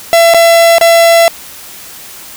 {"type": "tone with dropouts", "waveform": "45% pulse", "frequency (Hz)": 672, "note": "E5", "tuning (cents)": 33, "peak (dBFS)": -3, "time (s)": [0.13, 1.28], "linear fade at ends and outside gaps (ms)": 0, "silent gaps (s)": [[0.338, 0.345], [0.783, 0.812]], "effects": ["white hiss -30 dBFS RMS until 2.36 s"]}